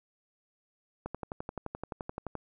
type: click train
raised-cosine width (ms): 1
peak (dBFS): -22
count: 16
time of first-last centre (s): 1.06-2.353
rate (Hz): 11.6
effects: none